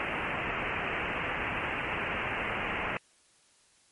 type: low-pass noise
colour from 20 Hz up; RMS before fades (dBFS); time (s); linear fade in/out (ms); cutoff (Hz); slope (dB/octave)
white; -33; 0-2.97; 0; 2800; 96
effects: white hiss -64 dBFS RMS until 3.91 s + MP3 48 kbps